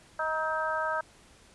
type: harmonic tone with a mistuned harmonic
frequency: 314.4 Hz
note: D#4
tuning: 18 cents sharp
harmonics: 2 / 3 / 4 / 5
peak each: -33 / -33 / -33 / -33 dBFS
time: 0.19-1.01 s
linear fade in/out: 5 ms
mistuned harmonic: 4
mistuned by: +27 cents
effects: pink hiss -57 dBFS RMS until 1.54 s + resampled to 24000 Hz